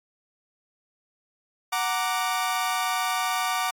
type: chord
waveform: sawtooth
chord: Gb augmented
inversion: none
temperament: equal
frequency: 740 / 932.3 / 1174.7 Hz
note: Gb5 / Bb5 / D6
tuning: 0 / 0 / 0 cents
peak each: -24 / -27 / -24 dBFS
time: 1.72-3.71 s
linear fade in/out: 10 ms
effects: AAC 64 kbps